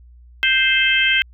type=harmonic tone; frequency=523.3 Hz; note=C5; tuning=in tune; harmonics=3 / 4 / 5 / 6; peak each=-19 / -19 / -19 / -19 dBFS; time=0.43-1.22 s; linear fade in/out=0 ms; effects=added 60 Hz sine -42 dBFS peak until 1.33 s